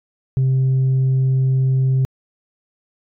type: tone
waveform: sine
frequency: 131.6 Hz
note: C3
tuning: 10 cents sharp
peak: -11 dBFS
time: 0.37-2.05 s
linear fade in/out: 0 ms
effects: tanh soft clip ceiling -12 dBFS